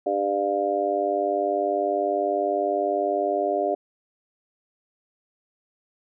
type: harmonic tone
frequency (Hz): 100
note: G2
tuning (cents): +35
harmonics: 3 / 4 / 5 / 6 / 7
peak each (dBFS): -31 / -27 / -34 / -25 / -26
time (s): 0.06-3.75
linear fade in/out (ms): 5
effects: none